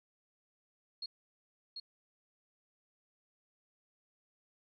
sine tone with echo, 4300 Hz, C8, 47 cents sharp, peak -38 dBFS, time 1.02-1.06 s, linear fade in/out 5 ms, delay 740 ms, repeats 1, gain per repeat -3 dB, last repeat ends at 1.8 s, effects none

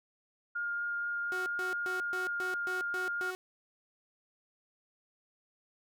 sine tone with vibrato, 1413 Hz, F6, 20 cents sharp, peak -32 dBFS, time 0.55-3.31 s, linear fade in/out 10 ms, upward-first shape triangle, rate 4.2 Hz, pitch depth 8 cents each way
sawtooth tone bursts, 370 Hz, F#4, in tune, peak -34 dBFS, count 8, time 1.32-3.35 s, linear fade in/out 0 ms, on 140 ms, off 130 ms
effects none

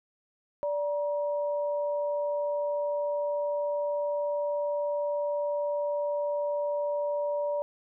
sine tone pair together, 583.4 / 950 Hz, D5 / A#5, -12 / +33 cents, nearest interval minor sixth, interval 845 cents, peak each -27 / -37 dBFS, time 0.63-7.62 s, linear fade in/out 0 ms, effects none

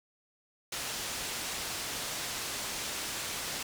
white low-pass noise, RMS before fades -37 dBFS, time 0.72-3.63 s, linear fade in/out 5 ms, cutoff 7800 Hz, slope 12 dB/octave, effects none

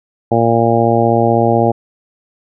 harmonic tone, 116 Hz, A#2, 8 cents flat, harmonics 1 / 2 / 3 / 4 / 5 / 6 / 7, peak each -17 / -17 / -17 / -17 / -17 / -17 / -17 dBFS, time 0.31-1.72 s, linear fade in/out 10 ms, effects none

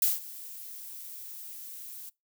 violet noise with ADSR envelope, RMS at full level -23 dBFS, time 0.02-2.1 s, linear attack 3 ms, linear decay 170 ms, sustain -20 dB, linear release 13 ms, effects noise-tail reverb RT60 0.2 s tail -23 dB re dry

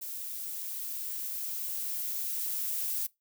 violet noise with level ramp, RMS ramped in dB -39 to -32 dBFS, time 0.01-3.07 s, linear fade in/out 10 ms, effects noise-tail reverb RT60 0.2 s tail -23 dB re dry

